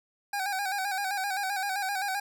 25% pulse tone with vibrato, 784 Hz, G5, in tune, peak -25 dBFS, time 0.33-2.2 s, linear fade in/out 5 ms, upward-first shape square, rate 7.7 Hz, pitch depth 59 cents each way, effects none

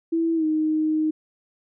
sine tone with pitch glide, 329.6 to 311.1 Hz, E4 to D#4, 0 to 0 cents, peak -19 dBFS, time 0.12-1.11 s, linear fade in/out 10 ms, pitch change -100 cents, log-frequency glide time 0.35-0.45 s, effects none

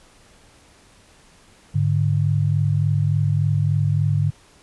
sine tone pair together, 103.38 / 146.83 Hz, G#2 / D3, -7 / 0 cents, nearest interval tritone, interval 607 cents, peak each -19 dBFS, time 1.74-4.31 s, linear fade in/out 20 ms, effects pink hiss -52 dBFS RMS until 4.62 s + resampled to 24000 Hz

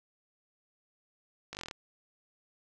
slowing click train, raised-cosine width 0.2 ms, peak -23 dBFS, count 9, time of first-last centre 1.53-1.711 s, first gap 19 ms, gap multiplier 1.05, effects none

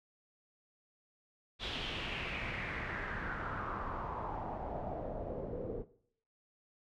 pink noise with low-pass filter sweep, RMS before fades -40 dBFS, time 1.59-5.85 s, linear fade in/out 50 ms, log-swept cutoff 3600 to 430 Hz, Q 4, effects noise-tail reverb RT60 0.6 s tail -17 dB re dry

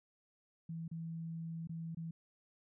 sine tone with dropouts, 164.4 Hz, E3, 4 cents flat, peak -40 dBFS, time 0.69-2.11 s, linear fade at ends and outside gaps 5 ms, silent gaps 0.88-0.913 / 1.673-1.693 / 1.948-1.97 s, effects none

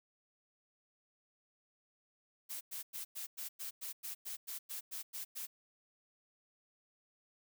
blue noise bursts, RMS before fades -43 dBFS, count 14, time 2.49-5.47 s, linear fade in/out 20 ms, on 120 ms, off 100 ms, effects none

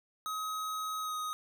square tone with pitch glide, 1268 to 1252 Hz, D#6 to D#6, +32 to +10 cents, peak -35 dBFS, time 0.26-1.33 s, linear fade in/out 0 ms, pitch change -22 cents, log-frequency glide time 1.02-1.14 s, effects none

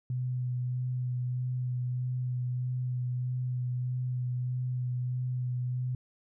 sine tone with vibrato, 125.3 Hz, B2, 25 cents sharp, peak -29 dBFS, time 0.1-5.95 s, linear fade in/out 2 ms, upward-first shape sine, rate 1.6 Hz, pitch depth 14 cents each way, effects none

